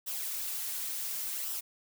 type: noise with flanger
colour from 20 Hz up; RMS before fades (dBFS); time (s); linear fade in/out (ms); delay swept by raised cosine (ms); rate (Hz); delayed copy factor
blue; -36; 0.06-1.61; 20; 0.44 to 6.44; 0.69; -0.5
effects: none